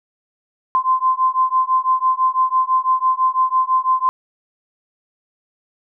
sine beating tone pair, 1034 / 1040 Hz, C6 / C6, -21 / -11 cents, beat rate 6 Hz, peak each -17 dBFS, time 0.75-4.09 s, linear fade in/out 0 ms, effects none

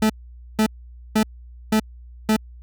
40% pulse tone bursts, 217.2 Hz, A3, 22 cents flat, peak -14 dBFS, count 5, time 0.02-2.365 s, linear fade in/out 5 ms, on 77 ms, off 490 ms, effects added 60 Hz sine -39 dBFS peak until 2.62 s

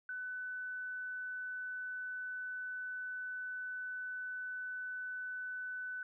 sine tone, 1500 Hz, F#6, 23 cents sharp, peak -39 dBFS, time 0.09-6.03 s, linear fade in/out 2 ms, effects none

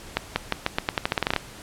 accelerating click train, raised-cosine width 0.3 ms, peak -5 dBFS, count 15, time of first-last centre 0.17-1.363 s, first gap 190 ms, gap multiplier 0.86, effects pink hiss -43 dBFS RMS until 1.62 s + low-pass 11000 Hz 12 dB/octave

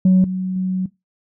sine tone with level steps, 186 Hz, F#3, 9 cents sharp, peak -7 / -19 / -17 dBFS, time 0.05-0.86 s, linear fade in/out 5 ms, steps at 0.24 / 0.56 s, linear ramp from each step 2 ms, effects noise-tail reverb RT60 0.2 s tail -20 dB re dry + tanh soft clip ceiling -7 dBFS

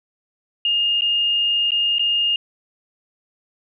sine tone with dropouts, 2833 Hz, F7, 24 cents sharp, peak -16 dBFS, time 0.65-2.36 s, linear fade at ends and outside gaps 2 ms, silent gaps 1.009-1.019 / 1.707-1.718 / 1.984-1.994 s, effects none

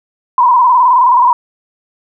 sine tone with vibrato, 987.8 Hz, B5, in tune, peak -5 dBFS, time 0.38-1.33 s, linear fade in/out 2 ms, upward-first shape square, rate 19 Hz, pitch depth 62 cents each way, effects none

